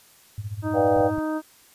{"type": "tone with tremolo", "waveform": "sine", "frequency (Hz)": 103.8, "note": "G#2", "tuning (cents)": 0, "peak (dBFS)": -26, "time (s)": [0.38, 1.19], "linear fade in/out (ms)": 0, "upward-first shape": "sine", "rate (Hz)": 15, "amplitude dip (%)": 85}
{"type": "harmonic tone", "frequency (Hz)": 311.1, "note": "D#4", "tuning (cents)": 0, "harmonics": [1, 2, 3, 4, 5], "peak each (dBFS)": [-25, -31, -35, -37, -39], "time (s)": [0.62, 1.42], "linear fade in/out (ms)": 50}
{"type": "chord", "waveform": "sine", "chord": "G dominant seventh", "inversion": "first", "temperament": "just", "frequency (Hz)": [490, 588, 705.6, 784], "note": ["B4", "D5", "F5", "G5"], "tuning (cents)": [-14, 2, 18, 0], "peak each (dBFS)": [-21, -23, -25, -26], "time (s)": [0.73, 1.11], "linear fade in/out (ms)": 50}
{"type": "clicks", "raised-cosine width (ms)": 5, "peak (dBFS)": -26, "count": 3, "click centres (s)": [0.965, 1.007, 1.177]}
{"effects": ["white hiss -54 dBFS RMS until 1.74 s", "resampled to 32000 Hz"]}